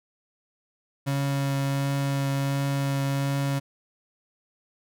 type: tone with vibrato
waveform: 35% pulse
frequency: 138.59 Hz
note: C#3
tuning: in tune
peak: -22 dBFS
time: 1.06-3.6 s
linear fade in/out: 20 ms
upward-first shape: triangle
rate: 1.4 Hz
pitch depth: 11 cents each way
effects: none

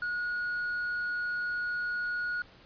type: tone with hard clipping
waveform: triangle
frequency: 1449 Hz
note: F#6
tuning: 37 cents flat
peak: -29 dBFS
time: 0.02-2.42 s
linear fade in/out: 2 ms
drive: 1 dB
effects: pink hiss -56 dBFS RMS until 2.65 s + resampled to 11025 Hz

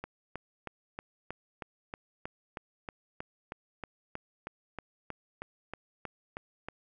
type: click train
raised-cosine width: 0.5 ms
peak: -23 dBFS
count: 22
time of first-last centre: 0.04-6.686 s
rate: 3.16 Hz
effects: none

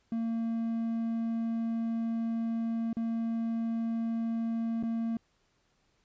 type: tone with dropouts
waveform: triangle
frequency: 228.3 Hz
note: A#3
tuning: 36 cents flat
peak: -27 dBFS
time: 0.12-5.17 s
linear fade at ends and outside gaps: 2 ms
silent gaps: 2.93-2.968 / 4.827-4.834 s
effects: pink hiss -72 dBFS RMS until 6.04 s + resampled to 16000 Hz

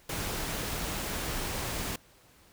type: noise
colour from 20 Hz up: pink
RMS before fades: -34 dBFS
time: 0.09-1.96 s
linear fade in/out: 5 ms
effects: pink hiss -60 dBFS RMS until 2.52 s

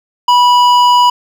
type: tone with hard clipping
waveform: triangle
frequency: 980 Hz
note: B5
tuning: 14 cents flat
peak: -7 dBFS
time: 0.28-1.1 s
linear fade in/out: 5 ms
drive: 14 dB
effects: none

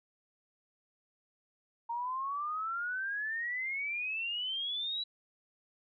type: exponential sweep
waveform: sine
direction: up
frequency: 923 to 3951 Hz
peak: -33 dBFS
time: 1.89-5.04 s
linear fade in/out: 10 ms
effects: none

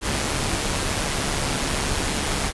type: noise with amplitude modulation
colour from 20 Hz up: pink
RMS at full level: -22 dBFS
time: 0.01-2.53 s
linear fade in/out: 50 ms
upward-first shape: sine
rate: 143 Hz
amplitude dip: 45%
effects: resampled to 24000 Hz

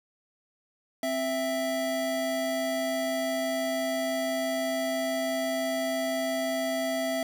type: tone pair together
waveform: square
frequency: 262.3 / 661 Hz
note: C4 / E5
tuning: +4 / +5 cents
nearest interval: octave + major third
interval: 1601 cents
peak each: -33 / -29 dBFS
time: 1.03-7.23 s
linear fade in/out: 2 ms
effects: none

